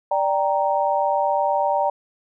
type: chord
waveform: sine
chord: G minor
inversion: second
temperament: equal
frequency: 587.3 / 784 / 932.3 Hz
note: D5 / G5 / Bb5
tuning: 0 / 0 / 0 cents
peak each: -22 dBFS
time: 0.11-1.9 s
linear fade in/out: 5 ms
effects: none